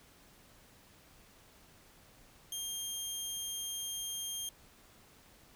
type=tone; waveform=15% pulse; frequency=3200 Hz; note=G7; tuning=35 cents sharp; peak=-30 dBFS; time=2.52-4.49 s; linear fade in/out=2 ms; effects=pink hiss -61 dBFS RMS until 5.55 s